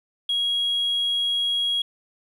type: tone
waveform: sine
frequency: 3300 Hz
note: G#7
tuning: 12 cents flat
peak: -19 dBFS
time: 0.29-1.82 s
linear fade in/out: 5 ms
effects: tanh soft clip ceiling -18 dBFS + 9-bit